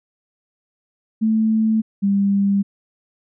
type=tone pair in turn; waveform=sine; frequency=220 / 199.01 Hz; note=A3 / G3; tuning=0 / +26 cents; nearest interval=major second; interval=174 cents; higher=first; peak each=-14 dBFS; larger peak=neither; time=1.21-1.82 / 2.02-2.63 s; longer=neither; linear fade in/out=20 ms; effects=none